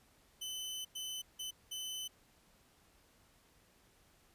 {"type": "tone bursts at uneven times", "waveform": "sawtooth", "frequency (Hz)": 3032, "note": "F#7", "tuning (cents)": 42, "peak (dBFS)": -37, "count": 4, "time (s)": [[0.41, 0.85], [0.95, 1.22], [1.39, 1.51], [1.71, 2.08]], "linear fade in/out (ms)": 10, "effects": ["pink hiss -68 dBFS RMS until 4.34 s", "resampled to 32000 Hz"]}